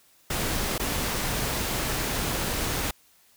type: noise with dropouts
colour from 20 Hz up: pink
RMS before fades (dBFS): -28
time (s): 0.3-2.91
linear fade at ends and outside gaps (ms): 5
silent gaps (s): 0.781-0.795
effects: white hiss -60 dBFS RMS until 3.36 s